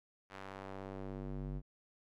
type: tone with band-pass filter sweep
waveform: square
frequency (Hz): 48.37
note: G1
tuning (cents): -22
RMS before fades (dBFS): -44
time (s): 0.29-1.62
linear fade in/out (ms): 50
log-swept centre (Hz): 1600 to 140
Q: 0.77
effects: none